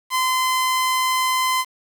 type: tone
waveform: sawtooth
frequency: 1029 Hz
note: C6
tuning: 29 cents flat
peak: -14 dBFS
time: 0.1-1.65 s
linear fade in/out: 50 ms
effects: 7-bit